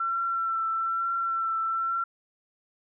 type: tone with vibrato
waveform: sine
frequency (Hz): 1347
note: E6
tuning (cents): +37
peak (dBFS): -25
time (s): 0-2.04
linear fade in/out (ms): 5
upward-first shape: triangle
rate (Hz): 1.1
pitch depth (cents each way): 23
effects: none